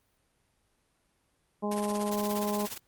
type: harmonic tone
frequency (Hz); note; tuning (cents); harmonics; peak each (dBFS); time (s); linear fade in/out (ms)
207.2; G#3; -4; 1 / 2 / 3 / 4 / 5; -31 / -34 / -36 / -37 / -38; 1.62-2.67; 20
type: noise with tremolo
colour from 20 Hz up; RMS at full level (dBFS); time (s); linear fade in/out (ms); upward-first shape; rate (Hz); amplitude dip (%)
white; -36; 1.71-2.78; 5; triangle; 17; 85
effects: pink hiss -72 dBFS RMS until 2.87 s + Opus 32 kbps